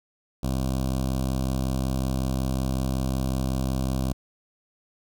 15% pulse tone with notch filter, 65.41 Hz, C2, in tune, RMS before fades -26 dBFS, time 0.43-4.13 s, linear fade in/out 5 ms, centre 1900 Hz, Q 0.66, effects none

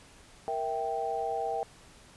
sine chord, E diminished, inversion second, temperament equal with one note detuned, 466.2 / 654.3 / 784 Hz, Bb4 / E5 / G5, 0 / -13 / 0 cents, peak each -35 / -35 / -32 dBFS, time 0.48-1.63 s, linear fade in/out 0 ms, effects pink hiss -55 dBFS RMS until 2.16 s + resampled to 24000 Hz

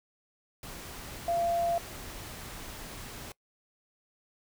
sine tone in noise, 685 Hz, F5, 34 cents flat, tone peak -26 dBFS, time 1.28-1.78 s, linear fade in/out 2 ms, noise pink, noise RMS -43 dBFS, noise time 0.63-3.32 s, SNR +14 dB, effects noise-tail reverb RT60 0.1 s tail -22 dB re dry

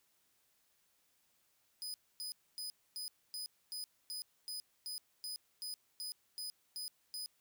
sawtooth tone bursts, 4993 Hz, D#8, 5 cents sharp, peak -38 dBFS, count 15, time 1.82-7.26 s, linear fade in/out 0 ms, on 120 ms, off 260 ms, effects white hiss -75 dBFS RMS until 7.4 s

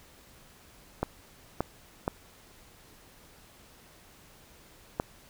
clicks, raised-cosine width 1 ms, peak -13 dBFS, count 4, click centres 1.03 / 1.606 / 2.079 / 4.999 s, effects pink hiss -56 dBFS RMS until 5.29 s

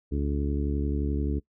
harmonic tone, 71.5 Hz, D2, 46 cents flat, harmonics 1 / 2 / 3 / 4 / 5 / 6, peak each -27 / -34 / -35 / -32 / -37 / -38 dBFS, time 0.11-1.4 s, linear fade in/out 20 ms, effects noise-tail reverb RT60 0.1 s tail -22 dB re dry

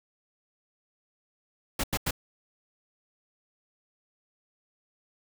pink noise bursts, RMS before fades -28 dBFS, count 3, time 1.79-2.109 s, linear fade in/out 5 ms, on 47 ms, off 89 ms, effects none

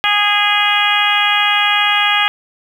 harmonic tone, 412.4 Hz, G#4, 12 cents flat, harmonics 2 / 3 / 4 / 5 / 6 / 7 / 8, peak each -19 / -19 / -19 / -19 / -19 / -19 / -19 dBFS, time 0.04-2.28 s, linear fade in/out 0 ms, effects 7-bit

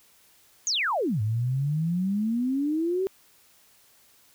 sine exponential two-way sweep, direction down then up, 6900 to 103.83 to 391.5 Hz, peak -23 dBFS, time 0.67-3.07 s, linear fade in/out 0 ms, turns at 1.21 s, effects white hiss -59 dBFS RMS until 4.34 s

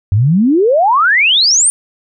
sine exponential sweep, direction up, 92.5 to 9397 Hz, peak -7 dBFS, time 0.12-1.7 s, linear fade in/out 0 ms, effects none

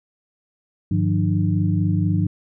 sine tone cluster, 100.6 / 152.5 / 176.7 / 300.7 Hz, G2 / D#3 / F3 / D4, +45 / -34 / +21 / +41 cents, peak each -20 / -24 / -21 / -27 dBFS, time 0.91-2.27 s, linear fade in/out 5 ms, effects none

